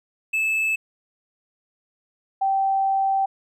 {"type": "tone pair in turn", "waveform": ["triangle", "sine"], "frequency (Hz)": [2616, 777.7], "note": ["E7", "G5"], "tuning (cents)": [-14, -14], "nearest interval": "octave + major sixth", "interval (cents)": 2100, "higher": "first", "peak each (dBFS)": -18, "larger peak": "neither", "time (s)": [[0.33, 0.76], [2.41, 3.26]], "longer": "second", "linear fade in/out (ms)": 10, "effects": []}